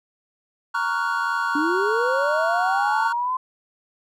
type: chord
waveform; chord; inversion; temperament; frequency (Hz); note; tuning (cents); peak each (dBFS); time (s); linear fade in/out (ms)
triangle; Gb major seventh; first; equal with one note detuned; 932.3 / 1117.1 / 1396.9 / 1480; Bb5 / Db6 / F6 / Gb6; 0 / +13 / 0 / 0; -25; 0.74-3.13; 10
type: linear sweep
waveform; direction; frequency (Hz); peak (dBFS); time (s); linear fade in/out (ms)
sine; up; 283.8 to 1038; -21; 1.55-3.37; 5
effects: none